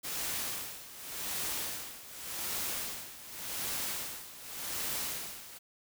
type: noise with tremolo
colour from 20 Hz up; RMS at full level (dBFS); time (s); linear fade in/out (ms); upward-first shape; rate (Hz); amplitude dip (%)
white; -35; 0.03-5.59; 20; sine; 0.87; 80
effects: none

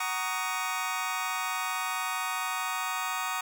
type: chord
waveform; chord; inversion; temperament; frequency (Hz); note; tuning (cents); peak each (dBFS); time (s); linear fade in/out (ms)
25% pulse; D# minor seventh; first; just; 746.7 / 933.4 / 1120.1 / 1244.5; F#5 / A#5 / C#6 / D#6; +16 / +2 / +18 / 0; -33 / -32 / -32 / -30; 0-3.41; 5
effects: none

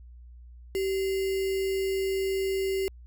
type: tone with sample-and-hold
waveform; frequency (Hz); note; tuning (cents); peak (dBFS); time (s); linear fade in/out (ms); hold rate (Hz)
sine; 385.6; G4; -28; -25; 0.75-2.88; 0; 2450
effects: added 60 Hz sine -45 dBFS peak until 3.06 s

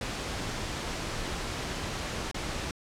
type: noise with dropouts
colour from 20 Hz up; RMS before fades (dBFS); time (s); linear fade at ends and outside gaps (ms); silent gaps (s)
pink; -34; 0.01-2.71; 2; 2.314-2.344
effects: low-pass 7000 Hz 12 dB/octave

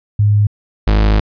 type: tone pair in turn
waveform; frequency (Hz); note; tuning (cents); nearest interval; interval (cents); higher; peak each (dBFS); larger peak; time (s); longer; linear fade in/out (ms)
sine / 40% pulse; 103.83 / 52.38; G#2 / G#1; 0 / +16; octave; 1184; first; -8; neither; 0.19-0.47 / 0.87-1.2; second; 5
effects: resampled to 11025 Hz

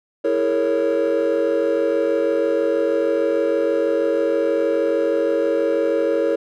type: chord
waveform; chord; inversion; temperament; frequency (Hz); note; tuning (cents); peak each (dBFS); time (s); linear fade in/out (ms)
triangle; A# half-diminished seventh; second; equal with one note detuned; 329.6 / 415.3 / 461.6 / 554.4; E4 / G#4 / A#4 / C#5; 0 / 0 / -17 / 0; -21 / -22 / -18 / -18; 0.24-6.36; 10
effects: tanh soft clip ceiling -9 dBFS

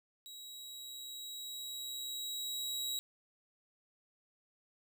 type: tone with level ramp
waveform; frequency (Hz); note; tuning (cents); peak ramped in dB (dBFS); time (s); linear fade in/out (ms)
sawtooth; 3857; B7; -42; -45 to -32; 0.26-2.99; 0
effects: none

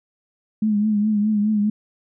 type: tone with vibrato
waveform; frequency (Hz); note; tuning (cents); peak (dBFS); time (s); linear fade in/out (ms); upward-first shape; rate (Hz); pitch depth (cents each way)
sine; 211; G#3; +28; -16; 0.62-1.7; 5; triangle; 4.8; 64
effects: none

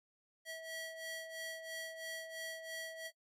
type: ring-modulated tone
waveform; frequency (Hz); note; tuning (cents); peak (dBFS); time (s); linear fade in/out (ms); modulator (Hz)
sawtooth; 1295; E6; -31; -37; 0.45-3.11; 50; 646
effects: noise-tail reverb RT60 0.1 s tail -21 dB re dry + AAC 48 kbps

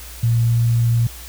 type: tone with pitch glide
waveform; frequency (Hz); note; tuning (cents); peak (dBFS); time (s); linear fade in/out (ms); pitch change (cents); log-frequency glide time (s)
sine; 116.54 to 117.28; A#2 to A#2; 0 to +11; -13; 0.23-1.07; 5; +11; 0.44-0.51
effects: added 60 Hz sine -36 dBFS peak until 1.28 s + white hiss -38 dBFS RMS until 1.28 s

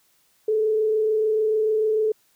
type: tone with frequency modulation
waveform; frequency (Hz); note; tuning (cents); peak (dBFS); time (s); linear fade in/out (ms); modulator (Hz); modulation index
sine; 433.6; A4; -25; -18; 0.48-2.12; 5; 26.8; 0.32
effects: white hiss -63 dBFS RMS until 2.35 s

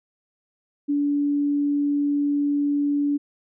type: tone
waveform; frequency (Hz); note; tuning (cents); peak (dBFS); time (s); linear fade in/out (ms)
sine; 288; D4; -34; -19; 0.88-3.18; 20
effects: none

